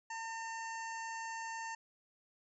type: harmonic tone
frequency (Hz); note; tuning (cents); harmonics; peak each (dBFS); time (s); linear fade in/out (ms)
906; A#5; -50; 1 / 2 / 3 / 5 / 6 / 7 / 8; -42 / -45 / -52 / -58 / -61 / -54 / -55; 0.1-1.75; 5
effects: none